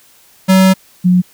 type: tone pair in turn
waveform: square / sine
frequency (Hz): 189.1 / 180.53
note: F#3 / F#3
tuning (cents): +38 / -42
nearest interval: minor second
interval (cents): 80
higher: first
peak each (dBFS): -6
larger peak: neither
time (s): 0.48-0.74 / 1.04-1.22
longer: first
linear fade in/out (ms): 20
effects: white hiss -47 dBFS RMS until 1.33 s